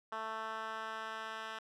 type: tone with band-pass filter sweep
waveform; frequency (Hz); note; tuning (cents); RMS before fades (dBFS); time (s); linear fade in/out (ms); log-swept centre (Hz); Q
10% pulse; 221; A3; +8; -42; 0.12-1.59; 5; 1200 to 2000; 1.5
effects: none